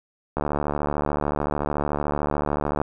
click train, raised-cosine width 1 ms, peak -10 dBFS, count 181, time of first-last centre 0.37-2.816 s, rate 73.6 Hz, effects none

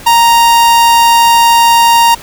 45% pulse tone, 932.3 Hz, A#5, in tune, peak -4 dBFS, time 0.06-2.15 s, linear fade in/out 10 ms, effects pink hiss -31 dBFS RMS until 2.22 s

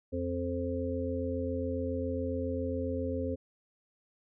harmonic tone, 87.31 Hz, F2, in tune, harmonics 1 / 3 / 5 / 6, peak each -36 / -35 / -38 / -36 dBFS, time 0.12-3.36 s, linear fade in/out 20 ms, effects none

